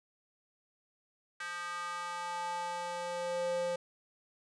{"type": "tone with high-pass filter sweep", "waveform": "square", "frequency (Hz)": 174.9, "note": "F3", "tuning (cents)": 3, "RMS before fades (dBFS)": -37, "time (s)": [1.4, 3.76], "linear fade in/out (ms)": 5, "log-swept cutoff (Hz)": [1500, 460], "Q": 3.7, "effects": ["resampled to 22050 Hz"]}